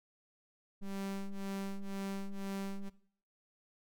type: ring-modulated tone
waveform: square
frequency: 97.8 Hz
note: G2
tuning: 4 cents flat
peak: -35 dBFS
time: 0.81-2.9 s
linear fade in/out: 20 ms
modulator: 98.8 Hz
effects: noise-tail reverb RT60 0.6 s tail -19 dB re dry